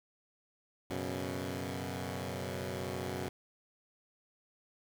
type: chord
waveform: 10% pulse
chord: F# suspended fourth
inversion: none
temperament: equal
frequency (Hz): 92.5 / 123.47 / 138.59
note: F#2 / B2 / C#3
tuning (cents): 0 / 0 / 0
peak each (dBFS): -31 / -33 / -35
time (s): 0.9-3.29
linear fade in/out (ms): 5
effects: 10-bit